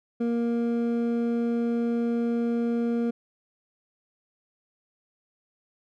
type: tone pair together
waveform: triangle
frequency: 234.7 / 469.4 Hz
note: A#3 / A#4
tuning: +12 / +12 cents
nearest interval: octave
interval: 1200 cents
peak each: -22 / -28 dBFS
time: 0.2-3.11 s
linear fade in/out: 10 ms
effects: none